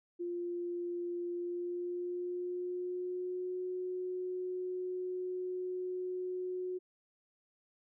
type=tone with pitch glide; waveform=sine; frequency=349.2 to 365.7 Hz; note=F4 to F#4; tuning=0 to -20 cents; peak=-35 dBFS; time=0.19-6.79 s; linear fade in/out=20 ms; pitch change=+80 cents; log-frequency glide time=1.32-3.62 s; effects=none